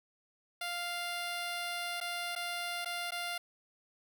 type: tone with dropouts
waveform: 10% pulse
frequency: 698.5 Hz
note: F5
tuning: in tune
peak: -27 dBFS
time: 0.61-3.38 s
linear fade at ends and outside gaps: 5 ms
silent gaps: 2.003-2.011 / 2.353-2.36 / 2.848-2.857 / 3.108-3.119 s
effects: none